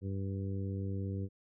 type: harmonic tone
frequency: 97.3 Hz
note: G2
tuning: 12 cents flat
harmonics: 1 / 2 / 3 / 4 / 5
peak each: -35 / -41 / -45 / -47 / -49 dBFS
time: 0.01-1.29 s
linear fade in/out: 50 ms
effects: none